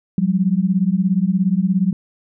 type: beating tone pair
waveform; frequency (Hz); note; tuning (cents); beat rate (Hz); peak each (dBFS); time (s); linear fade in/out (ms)
sine; 179 / 196; F3 / G3; +43 / 0; 17; -17; 0.18-1.93; 2
effects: none